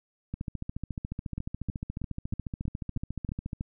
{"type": "two click trains", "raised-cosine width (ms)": 5, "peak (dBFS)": [-20, -21], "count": [8, 46], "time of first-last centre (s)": [[1.38, 3.609], [0.34, 3.531]], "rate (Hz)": [3.14, 14.1], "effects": []}